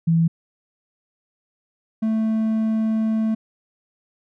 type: tone pair in turn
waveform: sine / triangle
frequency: 165.2 / 220.5 Hz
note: E3 / A3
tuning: +4 / +4 cents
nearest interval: perfect fourth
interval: 500 cents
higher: second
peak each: -14 / -16 dBFS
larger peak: first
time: 0.07-0.28 / 2.02-3.35 s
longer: second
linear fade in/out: 10 ms
effects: none